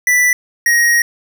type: tone pair in turn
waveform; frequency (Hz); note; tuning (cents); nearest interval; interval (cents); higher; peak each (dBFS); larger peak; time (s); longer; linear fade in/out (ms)
square; 1975.5 / 1882.5; B6 / A#6; 0 / +16; minor second; 84; first; -10; neither; 0.07-0.33 / 0.66-1.02; second; 2
effects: none